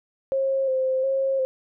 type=tone with vibrato; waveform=sine; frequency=530 Hz; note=C5; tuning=22 cents sharp; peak=-20 dBFS; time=0.32-1.45 s; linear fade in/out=0 ms; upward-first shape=square; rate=1.4 Hz; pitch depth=26 cents each way; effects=none